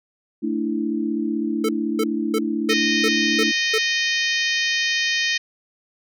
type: chord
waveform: sine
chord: A suspended fourth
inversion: none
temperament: equal with one note detuned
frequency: 221.8 / 293.7 / 329.6 Hz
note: A3 / D4 / E4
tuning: +14 / 0 / 0 cents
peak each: -25 dBFS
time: 0.42-3.52 s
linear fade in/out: 20 ms
type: tone bursts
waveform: square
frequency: 440 Hz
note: A4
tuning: in tune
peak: -20 dBFS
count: 7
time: 1.64-3.783 s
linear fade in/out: 5 ms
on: 49 ms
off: 300 ms
type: harmonic tone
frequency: 618 Hz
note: D#5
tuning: 12 cents flat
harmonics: 3 / 4 / 5 / 6 / 7 / 8 / 9 / 10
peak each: -23 / -25 / -27 / -29 / -30 / -31 / -32 / -33 dBFS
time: 2.69-5.38 s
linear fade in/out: 10 ms
effects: none

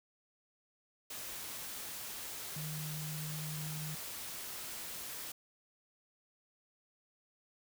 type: tone in noise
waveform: sine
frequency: 153.5 Hz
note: D#3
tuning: 23 cents flat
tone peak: -40 dBFS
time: 2.56-3.95 s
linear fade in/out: 5 ms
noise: white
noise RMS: -44 dBFS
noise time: 1.1-5.32 s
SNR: +1 dB
effects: none

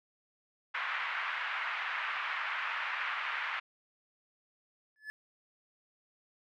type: band-pass noise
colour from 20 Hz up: pink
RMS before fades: -36 dBFS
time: 0.74-3.6 s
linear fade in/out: 10 ms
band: 1100 to 2500 Hz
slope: 24 dB/octave
type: tone with exponential growth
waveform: triangle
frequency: 1724 Hz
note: A6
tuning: 36 cents flat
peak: -34 dBFS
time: 4.96-5.1 s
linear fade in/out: 0 ms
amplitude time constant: 30 ms
effects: none

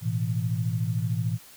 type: chord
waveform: sine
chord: A suspended second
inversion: none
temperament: equal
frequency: 110 / 123.47 / 164.81 Hz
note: A2 / B2 / E3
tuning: 0 / 0 / 0 cents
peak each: -27 / -29 / -30 dBFS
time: 0.01-1.39 s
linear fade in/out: 50 ms
effects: white hiss -50 dBFS RMS until 1.56 s

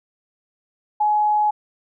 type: tone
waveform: sine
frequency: 843 Hz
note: G#5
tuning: 26 cents sharp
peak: -15 dBFS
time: 1-1.51 s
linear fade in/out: 10 ms
effects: none

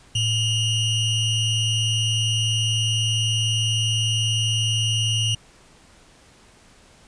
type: ring-modulated tone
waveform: square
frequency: 1480 Hz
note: F#6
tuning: in tune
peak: -17 dBFS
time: 0.15-5.35 s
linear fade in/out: 5 ms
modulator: 1370 Hz
effects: pink hiss -52 dBFS RMS until 7.07 s + resampled to 22050 Hz

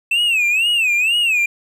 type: tone with vibrato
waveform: triangle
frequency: 2628 Hz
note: E7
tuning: 6 cents flat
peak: -12 dBFS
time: 0.11-1.46 s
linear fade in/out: 5 ms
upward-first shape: sine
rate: 2.1 Hz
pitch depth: 170 cents each way
effects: none

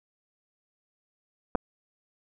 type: clicks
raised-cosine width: 1 ms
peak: -12 dBFS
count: 2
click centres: 1.551 / 1.555 s
effects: none

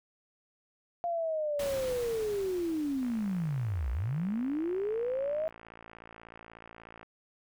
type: linear two-way sweep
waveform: sine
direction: down then up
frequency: 698.5 to 57 to 644 Hz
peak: -29 dBFS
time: 1.04-5.48 s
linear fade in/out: 0 ms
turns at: 3.91 s
type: noise with exponential decay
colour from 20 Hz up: pink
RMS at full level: -39 dBFS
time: 1.59-5.5 s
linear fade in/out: 5 ms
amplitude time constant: 850 ms
type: click train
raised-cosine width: 0.5 ms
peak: -33 dBFS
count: 227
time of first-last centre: 3.03-7.03 s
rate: 56.5 Hz
effects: none

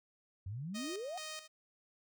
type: exponential sweep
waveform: sine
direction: up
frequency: 88.6 to 767 Hz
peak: -39 dBFS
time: 0.46-1.18 s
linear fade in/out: 5 ms
type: tone with tremolo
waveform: 5% pulse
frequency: 622.3 Hz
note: D#5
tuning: in tune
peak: -31 dBFS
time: 0.74-1.48 s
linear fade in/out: 20 ms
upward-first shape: square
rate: 2.3 Hz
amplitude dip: 70%
effects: none

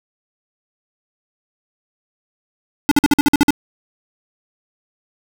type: tone bursts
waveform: square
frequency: 289.4 Hz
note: D4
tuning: 25 cents flat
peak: -9 dBFS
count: 9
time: 2.89-3.506 s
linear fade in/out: 0 ms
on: 24 ms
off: 50 ms
effects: none

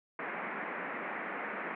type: band-pass noise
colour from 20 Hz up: white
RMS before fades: -39 dBFS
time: 0.19-1.75 s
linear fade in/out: 2 ms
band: 180 to 2200 Hz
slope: 48 dB/octave
effects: none

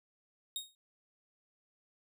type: tone with exponential decay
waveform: sawtooth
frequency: 3733 Hz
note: A#7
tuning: 2 cents sharp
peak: -30 dBFS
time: 0.56-0.75 s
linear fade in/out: 1 ms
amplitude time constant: 40 ms
effects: none

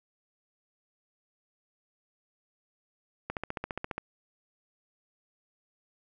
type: click train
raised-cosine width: 0.5 ms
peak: -18 dBFS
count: 11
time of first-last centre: 3.3-3.98 s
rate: 14.7 Hz
effects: none

